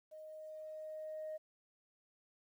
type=tone with level ramp; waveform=sine; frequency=622.3 Hz; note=D#5; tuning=in tune; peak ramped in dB=-49 to -39 dBFS; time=0.11-1.38 s; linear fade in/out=20 ms; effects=tanh soft clip ceiling -38 dBFS + 12-bit